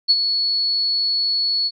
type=tone with ADSR envelope; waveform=sine; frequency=4396 Hz; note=C#8; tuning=15 cents flat; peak=-9 dBFS; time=0.08-1.71 s; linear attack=25 ms; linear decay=41 ms; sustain=-8 dB; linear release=46 ms; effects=none